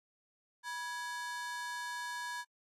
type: ring-modulated tone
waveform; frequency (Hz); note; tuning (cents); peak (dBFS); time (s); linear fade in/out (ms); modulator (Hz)
45% pulse; 1322; E6; +5; -35; 0.63-2.45; 50; 347
effects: low-pass 11000 Hz 12 dB/octave + AAC 64 kbps